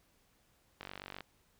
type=click train; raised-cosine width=0.3 ms; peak=-27 dBFS; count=20; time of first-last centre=0.81-1.207 s; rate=47.9 Hz; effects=pink hiss -71 dBFS RMS until 1.59 s